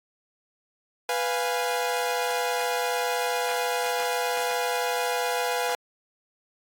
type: chord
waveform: sawtooth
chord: F diminished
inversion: second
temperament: equal with one note detuned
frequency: 493.9 / 698.5 / 825.8 Hz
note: Cb5 / F5 / Ab5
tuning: 0 / 0 / -10 cents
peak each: -24 / -26 / -26 dBFS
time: 1.09-5.75 s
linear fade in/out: 2 ms
effects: AAC 64 kbps